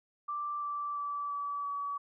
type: tone with pitch steps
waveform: sine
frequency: 1174.7 / 1165.9 / 1157.2 / 1148.5 / 1139.9 Hz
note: D6 / D6 / D6 / D6 / C#6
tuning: 0 / -13 / -26 / -39 / +48 cents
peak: -33 dBFS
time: 0.28-1.98 s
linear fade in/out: 10 ms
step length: 340 ms
effects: none

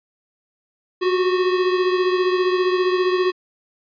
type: beating tone pair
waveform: square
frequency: 364.9 / 379.9 Hz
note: F#4 / F#4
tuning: -24 / +46 cents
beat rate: 15 Hz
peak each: -18 / -25 dBFS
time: 1.01-3.32 s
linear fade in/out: 20 ms
effects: resampled to 11025 Hz

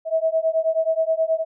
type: beating tone pair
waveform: sine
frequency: 641 / 650.4 Hz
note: E5 / E5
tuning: -49 / -23 cents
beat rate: 9.4 Hz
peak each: -21 dBFS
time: 0.05-1.45 s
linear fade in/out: 50 ms
effects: none

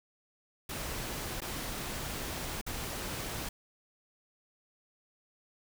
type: noise with dropouts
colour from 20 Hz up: pink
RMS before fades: -38 dBFS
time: 0.69-3.49 s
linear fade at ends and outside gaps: 5 ms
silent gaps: 1.405-1.417 / 2.614-2.664 s
effects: none

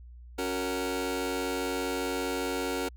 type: chord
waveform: sawtooth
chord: F# major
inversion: second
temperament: just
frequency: 277.5 / 370 / 462.5 Hz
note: C#4 / F#4 / A#4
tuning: +2 / 0 / -14 cents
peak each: -30 dBFS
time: 0.38-2.89 s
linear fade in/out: 10 ms
effects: added 60 Hz sine -45 dBFS peak until 2.96 s

